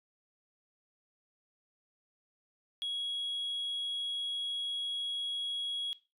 sine tone, 3322 Hz, G#7, in tune, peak -31 dBFS, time 2.82-5.93 s, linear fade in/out 0 ms, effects noise-tail reverb RT60 0.3 s tail -19 dB re dry + tanh soft clip ceiling -31 dBFS

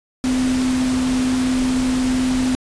sine tone in noise, 255.7 Hz, C4, 40 cents flat, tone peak -16 dBFS, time 0.24-2.55 s, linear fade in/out 0 ms, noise pink, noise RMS -27 dBFS, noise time 0.24-2.55 s, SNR +8 dB, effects resampled to 22050 Hz

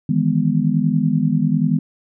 sine chord, E major seventh, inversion third, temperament just, 154.51 / 164.81 / 206 / 247.2 Hz, D#3 / E3 / G#3 / B3, -12 / 0 / -14 / +2 cents, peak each -20 dBFS, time 0.09-1.79 s, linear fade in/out 5 ms, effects none

